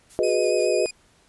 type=noise with tremolo; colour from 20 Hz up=blue; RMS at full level=-44 dBFS; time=0.09-0.74 s; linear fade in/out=20 ms; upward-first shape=sine; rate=6.1 Hz; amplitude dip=90%
type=chord; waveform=sine; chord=G# minor seventh; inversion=third; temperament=equal with one note detuned; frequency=364.7 / 415.3 / 493.9 / 622.3 Hz; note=F#4 / G#4 / B4 / D#5; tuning=-25 / 0 / 0 / 0 cents; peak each=-24 dBFS; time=0.19-0.86 s; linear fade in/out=0 ms
type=tone with vibrato; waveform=15% pulse; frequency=2489 Hz; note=D#7; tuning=in tune; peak=-24 dBFS; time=0.23-0.91 s; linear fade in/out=5 ms; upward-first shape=sine; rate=7.1 Hz; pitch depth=24 cents each way
effects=pink hiss -59 dBFS RMS until 1.28 s + resampled to 24000 Hz